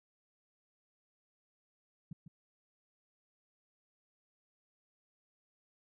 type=tone with echo; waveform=sine; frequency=161.4 Hz; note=E3; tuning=36 cents flat; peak=-40 dBFS; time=2.11-2.13 s; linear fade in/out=5 ms; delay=150 ms; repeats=1; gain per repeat=-8 dB; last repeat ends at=2.28 s; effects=none